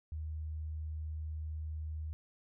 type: tone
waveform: sine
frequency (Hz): 77.78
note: D#2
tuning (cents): 0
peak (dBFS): -37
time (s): 0.12-2.13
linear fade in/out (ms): 0
effects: none